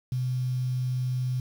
sine tone with quantisation, 127.1 Hz, C3, 50 cents flat, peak -25 dBFS, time 0.12-1.4 s, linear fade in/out 2 ms, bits 8, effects none

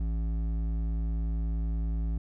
triangle tone with hard clipping, 55.2 Hz, A1, 6 cents sharp, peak -29 dBFS, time 0-2.18 s, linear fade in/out 5 ms, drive 13 dB, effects none

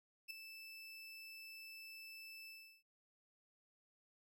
30% pulse tone with ADSR envelope, 2637 Hz, E7, in tune, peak -39 dBFS, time 0.28-2.83 s, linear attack 27 ms, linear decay 3 ms, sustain -10 dB, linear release 350 ms, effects none

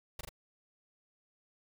pink noise with echo, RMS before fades -40 dBFS, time 0.19-0.21 s, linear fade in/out 5 ms, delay 41 ms, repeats 2, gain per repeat -2 dB, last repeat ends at 0.292 s, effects none

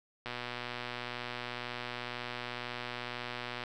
click train, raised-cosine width 0.3 ms, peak -22 dBFS, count 413, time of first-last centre 0.26-3.637 s, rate 122 Hz, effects none

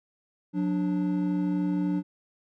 triangle tone pair together, 180.95 / 293.7 Hz, F#3 / D4, -38 / 0 cents, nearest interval minor sixth, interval 838 cents, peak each -25 dBFS, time 0.53-2.03 s, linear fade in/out 50 ms, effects none

